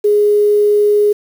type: tone with quantisation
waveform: sine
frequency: 415.3 Hz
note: G#4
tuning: in tune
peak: -8 dBFS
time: 0.04-1.13 s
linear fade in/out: 10 ms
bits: 6
effects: none